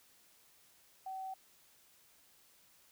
sine tone, 762 Hz, G5, 49 cents flat, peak -40 dBFS, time 1.06-1.34 s, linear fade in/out 5 ms, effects white hiss -66 dBFS RMS until 2.91 s

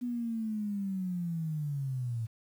sine linear sweep, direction down, 246.9 to 110.6 Hz, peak -31 dBFS, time 0.01-2.27 s, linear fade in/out 20 ms, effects 10-bit

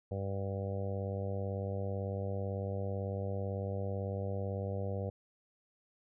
harmonic tone, 98 Hz, G2, in tune, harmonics 1 / 2 / 3 / 4 / 5 / 6 / 7 / 8, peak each -36 / -43 / -51 / -47 / -41 / -44 / -49 / -54 dBFS, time 0.11-5.1 s, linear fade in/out 5 ms, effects none

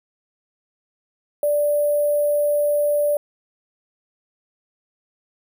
sine tone with sample-and-hold, 587.3 Hz, D5, in tune, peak -16 dBFS, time 1.43-3.17 s, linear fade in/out 2 ms, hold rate 11025 Hz, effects none

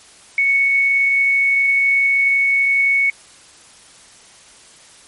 sine tone, 2217 Hz, C#7, in tune, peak -12 dBFS, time 0.38-3.1 s, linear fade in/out 2 ms, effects white hiss -45 dBFS RMS until 5.07 s + MP3 48 kbps

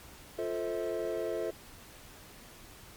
triangle chord, F major seventh, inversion none, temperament equal with one note detuned, 349.2 / 440 / 523.3 / 645.3 Hz, F4 / A4 / C5 / E5, 0 / 0 / 0 / -37 cents, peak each -35 / -34 / -37 / -35 dBFS, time 0.38-1.51 s, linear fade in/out 10 ms, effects pink hiss -52 dBFS RMS until 2.96 s + MP3 96 kbps

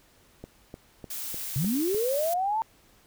click train, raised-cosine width 2 ms, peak -26 dBFS, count 6, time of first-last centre 0.44-1.946 s, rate 3.32 Hz
blue noise, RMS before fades -35 dBFS, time 1.1-2.34 s, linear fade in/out 5 ms
sine linear sweep, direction up, 122.3 to 909 Hz, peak -24 dBFS, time 1.56-2.62 s, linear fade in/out 0 ms
effects pink hiss -60 dBFS RMS until 3.06 s

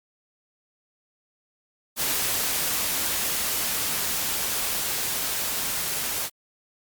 white noise with level ramp, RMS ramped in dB -25 to -28 dBFS, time 1.96-6.3 s, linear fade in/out 50 ms, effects Opus 48 kbps

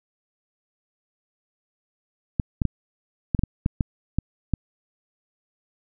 clicks, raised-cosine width 5 ms, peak -8 dBFS, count 10, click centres 2.398 / 2.618 / 2.653 / 3.348 / 3.392 / 3.436 / 3.661 / 3.808 / 4.186 / 4.537 s, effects none

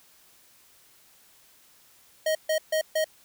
square tone bursts, 628 Hz, D#5, 16 cents sharp, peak -23 dBFS, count 4, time 2.26-3.044 s, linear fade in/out 5 ms, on 91 ms, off 140 ms, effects white hiss -58 dBFS RMS until 3.24 s

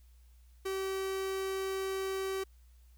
45% pulse tone, 384.4 Hz, G4, 34 cents flat, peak -33 dBFS, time 0.65-2.44 s, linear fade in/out 10 ms, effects added 60 Hz sine -56 dBFS peak until 2.97 s + white hiss -72 dBFS RMS until 2.97 s

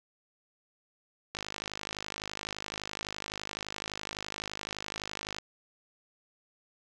click train, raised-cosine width 0.2 ms, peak -18 dBFS, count 210, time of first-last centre 1.35-5.385 s, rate 51.8 Hz, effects none

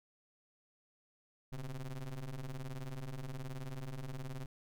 square ring-modulated tone, 64.5 Hz, C2, 24 cents flat, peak -38 dBFS, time 1.52-4.46 s, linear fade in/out 5 ms, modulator 73.9 Hz, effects none

